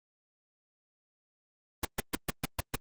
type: noise bursts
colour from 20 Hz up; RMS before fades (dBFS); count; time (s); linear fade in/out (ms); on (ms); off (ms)
pink; -29; 7; 1.83-2.757; 5; 21; 130
effects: Opus 32 kbps